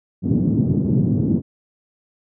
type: band-pass noise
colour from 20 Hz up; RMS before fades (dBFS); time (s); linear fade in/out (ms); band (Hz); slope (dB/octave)
white; -18; 0.22-1.42; 50; 100 to 260; 24
effects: none